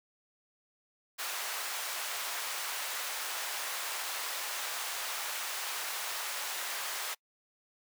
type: high-pass noise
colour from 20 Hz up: pink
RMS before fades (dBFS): -37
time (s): 1.18-7.15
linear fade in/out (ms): 20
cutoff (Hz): 890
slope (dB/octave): 12
effects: noise-tail reverb RT60 0.1 s tail -26 dB re dry + high-pass 400 Hz 12 dB/octave